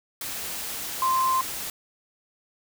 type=tone in noise; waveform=sine; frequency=1044 Hz; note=C6; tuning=4 cents flat; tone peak=-20 dBFS; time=1.02-1.41 s; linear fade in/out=2 ms; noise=white; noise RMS=-33 dBFS; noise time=0.21-1.7 s; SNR=+10 dB; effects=none